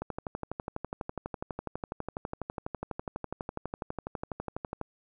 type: click train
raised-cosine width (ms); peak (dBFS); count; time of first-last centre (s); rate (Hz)
1; -20; 59; 0.02-4.813; 12.1
effects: none